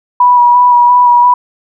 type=tone with vibrato; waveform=sine; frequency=975 Hz; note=B5; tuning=23 cents flat; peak=-3 dBFS; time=0.2-1.34 s; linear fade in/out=5 ms; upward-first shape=square; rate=2.9 Hz; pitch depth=16 cents each way; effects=none